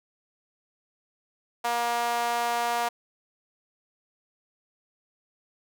sawtooth tone with high-pass filter, 237 Hz, A#3, 29 cents sharp, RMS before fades -27 dBFS, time 1.64-2.89 s, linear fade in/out 10 ms, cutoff 790 Hz, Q 2.9, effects none

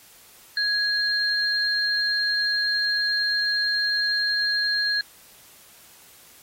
sine tone pair together, 1661.2 / 4203 Hz, G#6 / C8, 0 / +7 cents, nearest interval octave + major third, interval 1607 cents, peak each -24 / -23 dBFS, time 0.57-5.01 s, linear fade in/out 2 ms, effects white hiss -51 dBFS RMS until 6.42 s + AAC 48 kbps

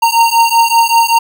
square beating tone pair, 920 / 925.2 Hz, A#5 / A#5, -23 / -13 cents, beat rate 5.2 Hz, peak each -11 dBFS, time 0.02-1.19 s, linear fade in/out 10 ms, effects none

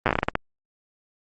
slowing click train, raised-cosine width 0.5 ms, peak -5 dBFS, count 11, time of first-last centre 0.06-0.354 s, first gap 8 ms, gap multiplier 1.27, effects Opus 24 kbps

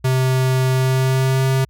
square tone with pitch glide, 130 to 132.58 Hz, C3 to C3, -11 to +23 cents, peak -15 dBFS, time 0.04-1.65 s, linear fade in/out 10 ms, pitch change +34 cents, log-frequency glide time 0.71-1.47 s, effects added 60 Hz sine -49 dBFS peak until 1.69 s

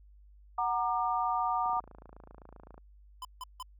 sine chord, Gb augmented, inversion none, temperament equal with one note detuned, 740 / 932.3 / 1198 Hz, Gb5 / Bb5 / D6, 0 / 0 / +34 cents, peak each -32 dBFS, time 0.58-1.8 s, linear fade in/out 5 ms
click train, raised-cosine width 1 ms, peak -37 dBFS, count 32, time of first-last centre 1.66-2.779 s, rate 27.7 Hz
square tone bursts, 1014 Hz, B5, 45 cents sharp, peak -39 dBFS, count 3, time 3.22-3.627 s, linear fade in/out 2 ms, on 29 ms, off 160 ms
effects added 50 Hz sine -54 dBFS peak until 3.79 s

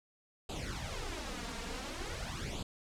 pink noise with flanger, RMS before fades -40 dBFS, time 0.49-2.63 s, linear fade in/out 5 ms, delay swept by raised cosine 0.26 to 4.36 ms, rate 0.47 Hz, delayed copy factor +0.75, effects low-pass 7000 Hz 12 dB/octave

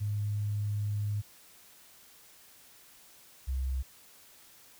sine tone pair in turn, 103.83 / 65.41 Hz, G#2 / C2, 0 / 0 cents, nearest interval minor sixth, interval 800 cents, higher first, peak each -29 / -29 dBFS, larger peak neither, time 0-1.22 / 3.47-3.83 s, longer first, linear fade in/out 20 ms, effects white hiss -57 dBFS RMS until 4.79 s

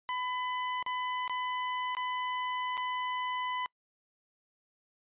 sawtooth tone with dropouts, 1002 Hz, B5, 25 cents sharp, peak -28 dBFS, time 0.09-3.66 s, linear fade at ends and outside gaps 0 ms, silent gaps 0.826-0.863 / 1.278-1.296 / 1.95-1.968 / 2.771-2.777 s, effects noise-tail reverb RT60 0.1 s tail -26 dB re dry + resampled to 8000 Hz

